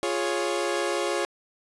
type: chord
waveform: sawtooth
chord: Db major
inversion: first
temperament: equal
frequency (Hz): 349.2 / 415.3 / 554.4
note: F4 / Ab4 / Db5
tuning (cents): 0 / 0 / 0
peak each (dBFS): -25 / -26 / -25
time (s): 0.03-1.25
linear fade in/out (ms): 0
effects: resampled to 24000 Hz + 8-bit